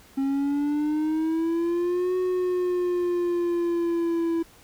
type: exponential two-way sweep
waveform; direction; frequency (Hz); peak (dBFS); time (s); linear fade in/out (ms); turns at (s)
triangle; up then down; 269.5 to 368 to 331.4; -20; 0.17-4.43; 10; 2.16
effects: pink hiss -53 dBFS RMS until 4.63 s